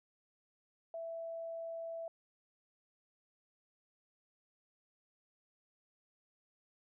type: tone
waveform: sine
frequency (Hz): 662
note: E5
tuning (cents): +7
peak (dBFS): -40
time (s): 0.94-2.08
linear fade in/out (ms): 2
effects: none

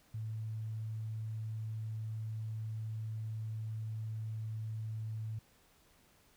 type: tone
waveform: sine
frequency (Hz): 110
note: A2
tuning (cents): 0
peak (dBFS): -37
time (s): 0.14-5.39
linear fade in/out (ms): 5
effects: pink hiss -67 dBFS RMS until 6.36 s

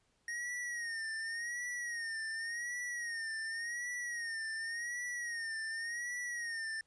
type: tone with vibrato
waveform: square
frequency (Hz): 1864.7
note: A#6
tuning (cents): 0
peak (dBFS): -38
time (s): 0.28-6.81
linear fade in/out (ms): 2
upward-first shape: sine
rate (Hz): 0.89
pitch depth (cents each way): 80
effects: pink hiss -75 dBFS RMS until 6.86 s + resampled to 22050 Hz

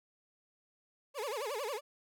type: tone with vibrato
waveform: 30% pulse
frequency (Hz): 493.9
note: B4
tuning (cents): 0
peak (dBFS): -33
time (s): 1.14-1.81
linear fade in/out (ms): 50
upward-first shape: sine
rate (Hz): 11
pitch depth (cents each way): 300
effects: none

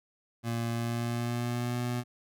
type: tone with pitch glide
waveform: 25% pulse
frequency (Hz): 116.54 to 122.05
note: A#2 to B2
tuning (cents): 0 to -20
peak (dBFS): -26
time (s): 0.43-2.04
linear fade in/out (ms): 50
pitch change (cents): +80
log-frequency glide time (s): 0.7-1.79
effects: none

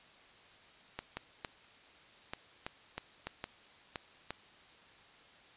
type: clicks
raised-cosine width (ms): 0.3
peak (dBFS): -22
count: 10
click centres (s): 0.99 / 1.17 / 1.448 / 2.335 / 2.665 / 2.98 / 3.27 / 3.441 / 3.958 / 4.306
effects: white hiss -59 dBFS RMS until 5.56 s + resampled to 8000 Hz

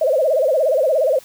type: tone with vibrato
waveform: sine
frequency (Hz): 574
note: D5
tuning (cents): -40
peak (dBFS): -13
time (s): 0.01-1.19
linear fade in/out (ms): 5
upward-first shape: sine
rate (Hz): 17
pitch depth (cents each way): 220
effects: white hiss -45 dBFS RMS until 1.24 s

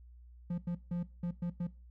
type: tone bursts at uneven times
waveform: triangle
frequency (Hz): 174.61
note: F3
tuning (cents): 0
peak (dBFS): -30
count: 6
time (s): 0.5-0.58 / 0.67-0.75 / 0.91-1.03 / 1.23-1.31 / 1.42-1.5 / 1.6-1.67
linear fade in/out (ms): 5
effects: noise-tail reverb RT60 0.3 s tail -18 dB re dry + added 60 Hz sine -52 dBFS peak until 1.9 s

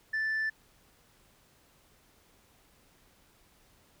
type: tone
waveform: sine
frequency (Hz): 1760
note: A6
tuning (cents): 0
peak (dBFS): -26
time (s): 0.13-0.5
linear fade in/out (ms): 10
effects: tanh soft clip ceiling -27 dBFS + pink hiss -64 dBFS RMS until 4 s

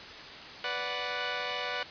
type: chord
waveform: 10% pulse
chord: B minor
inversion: none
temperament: equal with one note detuned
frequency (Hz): 493.9 / 583.6 / 740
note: B4 / D5 / F#5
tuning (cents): 0 / -11 / 0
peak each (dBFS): -28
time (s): 0.64-1.83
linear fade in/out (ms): 2
effects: white hiss -44 dBFS RMS until 1.9 s + resampled to 11025 Hz

